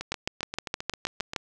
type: two click trains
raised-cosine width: 0.2 ms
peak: -10 / -16 dBFS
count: 9 / 11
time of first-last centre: 0.12-1.362 / 0.01-1.335 s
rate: 6.44 / 7.55 Hz
effects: none